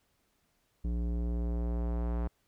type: tone with low-pass filter sweep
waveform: square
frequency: 58.7 Hz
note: A#1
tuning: 13 cents sharp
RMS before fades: -32 dBFS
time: 0.84-2.28 s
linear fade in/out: 10 ms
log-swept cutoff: 280 to 1100 Hz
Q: 0.89
effects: pink hiss -74 dBFS RMS until 2.47 s